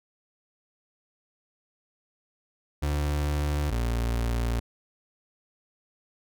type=tone pair in turn; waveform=35% pulse; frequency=73.42 / 58.27 Hz; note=D2 / A#1; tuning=0 / 0 cents; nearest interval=major third; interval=400 cents; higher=first; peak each=-23 dBFS; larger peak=neither; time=2.82-3.71 / 3.71-4.6 s; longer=neither; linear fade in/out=10 ms; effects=none